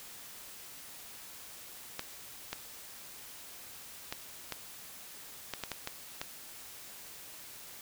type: clicks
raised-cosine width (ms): 0.2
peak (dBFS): -18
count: 9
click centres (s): 1.994 / 2.53 / 4.125 / 4.523 / 5.537 / 5.637 / 5.717 / 5.874 / 6.215
effects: white hiss -49 dBFS RMS until 7.81 s